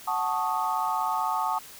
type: chord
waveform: sine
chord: D# half-diminished seventh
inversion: first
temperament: equal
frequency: 740 / 880 / 1108.7 / 1244.5 Hz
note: F#5 / A5 / C#6 / D#6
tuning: 0 / 0 / 0 / 0 cents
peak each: -31 / -28 / -31 / -31 dBFS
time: 0.07-1.59 s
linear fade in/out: 10 ms
effects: white hiss -46 dBFS RMS until 1.79 s